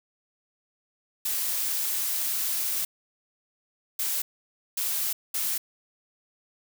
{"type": "noise bursts at uneven times", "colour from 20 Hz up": "blue", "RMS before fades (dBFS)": -28, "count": 4, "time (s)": [[1.25, 2.85], [3.99, 4.22], [4.77, 5.13], [5.34, 5.58]], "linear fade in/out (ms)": 5, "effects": []}